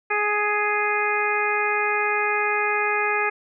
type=harmonic tone with a mistuned harmonic; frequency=417.3 Hz; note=G#4; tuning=8 cents sharp; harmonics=1 / 2 / 3 / 4 / 5 / 6; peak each=-27 / -27 / -27 / -27 / -27 / -27 dBFS; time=0.1-3.3 s; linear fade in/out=10 ms; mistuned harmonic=6; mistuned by=-19 cents; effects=none